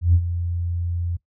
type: tone with ADSR envelope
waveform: sine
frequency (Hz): 86.4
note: F2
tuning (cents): -18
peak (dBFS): -10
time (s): 0.01-1.17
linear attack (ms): 130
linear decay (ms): 63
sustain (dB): -12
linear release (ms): 13
effects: noise-tail reverb RT60 0.1 s tail -18 dB re dry + tanh soft clip ceiling -6 dBFS